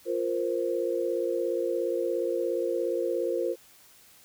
sine chord, F suspended fourth, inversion none, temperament equal, 349.2 / 466.2 / 523.3 Hz, F4 / Bb4 / C5, 0 / 0 / 0 cents, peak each -30 dBFS, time 0.05-3.56 s, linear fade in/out 50 ms, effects white hiss -56 dBFS RMS until 4.24 s

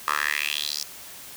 10% pulse tone with high-pass filter sweep, 73.8 Hz, D2, 9 cents sharp, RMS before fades -27 dBFS, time 0.08-0.83 s, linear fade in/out 0 ms, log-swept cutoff 1200 to 5400 Hz, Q 4.3, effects white hiss -42 dBFS RMS until 1.36 s

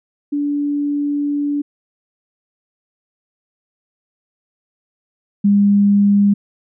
sine tone pair in turn, 289.2 / 202.2 Hz, D4 / G#3, -27 / -46 cents, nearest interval tritone, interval 619 cents, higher first, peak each -16 / -9 dBFS, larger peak second, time 0.32-1.62 / 5.44-6.34 s, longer first, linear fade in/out 10 ms, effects none

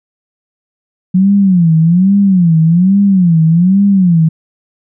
sine tone with vibrato, 179.4 Hz, F3, 47 cents sharp, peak -5 dBFS, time 1.14-4.29 s, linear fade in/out 10 ms, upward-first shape sine, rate 1.2 Hz, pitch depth 200 cents each way, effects none

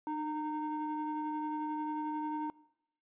triangle ring-modulated tone, 309.3 Hz, D#4, 10 cents flat, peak -29 dBFS, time 0.07-2.5 s, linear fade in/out 0 ms, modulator 613 Hz, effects noise-tail reverb RT60 0.8 s tail -22 dB re dry + resampled to 8000 Hz

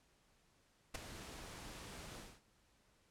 pink noise with ADSR envelope, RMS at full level -39 dBFS, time 0.94-2.41 s, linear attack 11 ms, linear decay 11 ms, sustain -12 dB, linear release 240 ms, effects pink hiss -73 dBFS RMS until 3.1 s + low-pass 10000 Hz 12 dB/octave

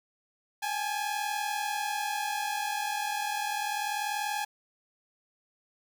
sawtooth tone pair together, 812 / 852.3 Hz, G#5 / G#5, -39 / +45 cents, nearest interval minor second, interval 84 cents, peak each -29 / -29 dBFS, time 0.62-4.45 s, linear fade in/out 10 ms, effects 9-bit

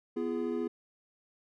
triangle chord, F diminished, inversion second, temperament equal with one note detuned, 246.9 / 341.1 / 415.3 Hz, Cb4 / F4 / Ab4, 0 / -41 / 0 cents, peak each -33 dBFS, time 0.16-0.68 s, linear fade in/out 10 ms, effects none

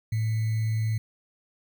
sine tone with sample-and-hold, 110.4 Hz, A2, 6 cents sharp, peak -23 dBFS, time 0.12-0.98 s, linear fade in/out 5 ms, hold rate 2100 Hz, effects none

